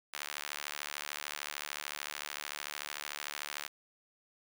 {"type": "tone with high-pass filter", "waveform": "sawtooth", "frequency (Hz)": 73.42, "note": "D2", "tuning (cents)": 0, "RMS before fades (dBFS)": -42, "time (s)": [0.13, 3.68], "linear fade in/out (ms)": 10, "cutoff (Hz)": 1600, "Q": 0.76, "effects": []}